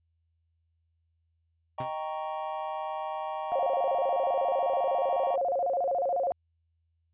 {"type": "chord", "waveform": "triangle", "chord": "Eb dominant seventh", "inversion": "none", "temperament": "equal", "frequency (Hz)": [622.3, 784, 932.3, 1108.7], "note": ["Eb5", "G5", "Bb5", "Db6"], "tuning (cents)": [0, 0, 0, 0], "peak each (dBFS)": [-35, -34, -36, -38], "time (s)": [1.78, 5.36], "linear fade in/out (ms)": 5}
{"type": "tone with exponential decay", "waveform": "sawtooth", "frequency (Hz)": 129.3, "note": "C3", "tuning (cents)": -20, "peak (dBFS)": -31, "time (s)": [1.8, 1.94], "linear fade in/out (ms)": 5, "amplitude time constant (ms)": 29}
{"type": "tone with vibrato", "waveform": "sine", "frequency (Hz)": 620, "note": "D#5", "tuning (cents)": -6, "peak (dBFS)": -25, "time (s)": [3.52, 6.32], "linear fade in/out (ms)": 0, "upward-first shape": "square", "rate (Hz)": 14, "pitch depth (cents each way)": 230}
{"effects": ["added 82 Hz sine -70 dBFS peak until 7.13 s", "resampled to 8000 Hz"]}